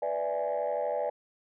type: chord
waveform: sine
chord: E dominant seventh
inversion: second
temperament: equal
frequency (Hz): 493.9 / 587.3 / 659.3 / 830.6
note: B4 / D5 / E5 / G#5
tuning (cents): 0 / 0 / 0 / 0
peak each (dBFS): -33 / -30 / -34 / -34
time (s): 0.02-1.1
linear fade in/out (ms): 5
effects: tanh soft clip ceiling -22 dBFS